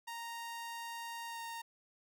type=tone with pitch glide; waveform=sawtooth; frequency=930 to 923.6 Hz; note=A#5 to A#5; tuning=-4 to -16 cents; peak=-38 dBFS; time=0.07-1.62 s; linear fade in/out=10 ms; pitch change=-12 cents; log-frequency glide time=1.27-1.4 s; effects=none